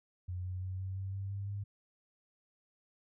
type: tone with pitch steps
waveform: sine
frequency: 90.4 / 91.82 / 93.26 / 94.73 / 96.22 / 97.73 / 99.27 / 100.83 Hz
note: F#2 / F#2 / F#2 / F#2 / G2 / G2 / G2 / G2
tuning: -40 / -13 / +14 / +41 / -32 / -5 / +22 / +49 cents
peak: -36 dBFS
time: 0.28-1.64 s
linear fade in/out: 10 ms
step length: 170 ms
effects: none